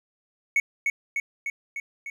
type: tone with echo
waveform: triangle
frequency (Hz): 2217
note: C#7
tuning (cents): 0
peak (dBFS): -16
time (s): 0.56-0.6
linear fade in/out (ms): 2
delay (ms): 300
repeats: 5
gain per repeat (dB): -3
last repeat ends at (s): 2.1
effects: none